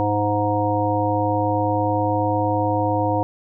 harmonic tone, 103.83 Hz, G#2, in tune, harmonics 1 / 3 / 5 / 7 / 9, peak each -24 / -24 / -24 / -24 / -24 dBFS, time 0-3.23 s, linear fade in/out 0 ms, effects none

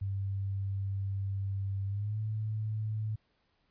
sine tone with pitch glide, 98 to 108.11 Hz, G2 to A2, 0 to -30 cents, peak -31 dBFS, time 0.01-3.16 s, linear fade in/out 10 ms, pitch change +170 cents, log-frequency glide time 1.86-2.19 s, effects pink hiss -74 dBFS RMS until 3.7 s + resampled to 11025 Hz

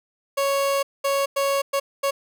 30% pulse tone bursts at uneven times, 554.4 Hz, C#5, in tune, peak -17 dBFS, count 5, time 0.37-0.83 / 1.04-1.26 / 1.36-1.62 / 1.73-1.8 / 2.03-2.11 s, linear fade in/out 10 ms, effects none

